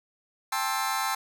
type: chord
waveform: sawtooth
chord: A minor seventh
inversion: third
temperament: just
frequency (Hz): 792 / 880 / 1056 / 1320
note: G5 / A5 / C6 / E6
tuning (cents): +18 / 0 / +16 / +2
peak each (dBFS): -28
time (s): 0.52-1.15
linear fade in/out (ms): 5
effects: none